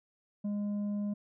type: tone with tanh clipping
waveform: sine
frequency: 205.4 Hz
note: G#3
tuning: 19 cents flat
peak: -32 dBFS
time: 0.44-1.14 s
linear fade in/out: 10 ms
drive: 5 dB
effects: none